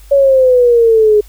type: exponential sweep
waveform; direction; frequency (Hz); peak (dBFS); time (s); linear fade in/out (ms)
sine; down; 565 to 415.3; -5; 0.11-1.21; 10
effects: added 50 Hz sine -35 dBFS peak until 1.28 s + white hiss -46 dBFS RMS until 1.28 s